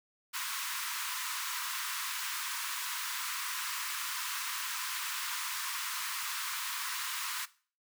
pink high-pass noise, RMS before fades -37 dBFS, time 0.33-7.46 s, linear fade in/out 20 ms, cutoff 950 Hz, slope 96 dB/octave, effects noise-tail reverb RT60 0.4 s tail -18 dB re dry

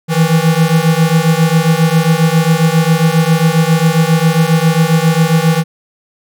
square beating tone pair, 158.7 / 166.1 Hz, D#3 / E3, +35 / +13 cents, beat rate 7.4 Hz, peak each -12 dBFS, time 0.08-5.64 s, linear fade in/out 50 ms, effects none

